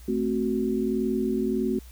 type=chord; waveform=sine; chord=F# diminished; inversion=first; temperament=equal; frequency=220 / 261.6 / 370 Hz; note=A3 / C4 / F#4; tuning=0 / 0 / 0 cents; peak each=-27 / -28 / -27 dBFS; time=0.08-1.79 s; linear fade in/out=5 ms; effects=added 60 Hz sine -43 dBFS peak until 1.91 s + white hiss -54 dBFS RMS until 1.91 s